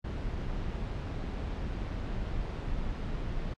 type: noise with amplitude modulation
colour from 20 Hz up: brown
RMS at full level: -33 dBFS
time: 0.04-3.54 s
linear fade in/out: 10 ms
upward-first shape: sine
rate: 166 Hz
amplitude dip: 30%
effects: low-pass 4000 Hz 12 dB/octave + AAC 64 kbps